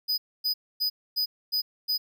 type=tone bursts; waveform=square; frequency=4978 Hz; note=D#8; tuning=in tune; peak=-24 dBFS; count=6; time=0.08-1.98 s; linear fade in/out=20 ms; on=100 ms; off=260 ms; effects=none